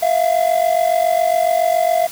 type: ring-modulated tone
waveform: triangle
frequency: 680 Hz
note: F5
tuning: 46 cents flat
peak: -8 dBFS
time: 0.02-2.07 s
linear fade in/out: 10 ms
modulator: 23.6 Hz
effects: white hiss -33 dBFS RMS until 2.11 s